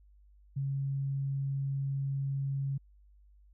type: tone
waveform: sine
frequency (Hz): 137.5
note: C#3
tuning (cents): -14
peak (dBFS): -30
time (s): 0.56-2.78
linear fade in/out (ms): 10
effects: added 50 Hz sine -57 dBFS peak until 3.53 s